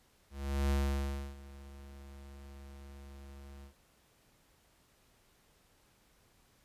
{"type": "tone with ADSR envelope", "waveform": "square", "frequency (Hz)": 69.3, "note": "C#2", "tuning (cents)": 0, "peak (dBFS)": -28, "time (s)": [0.3, 3.74], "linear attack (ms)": 400, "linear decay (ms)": 650, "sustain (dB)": -21, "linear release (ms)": 100, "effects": ["pink hiss -68 dBFS RMS until 6.64 s", "resampled to 32000 Hz"]}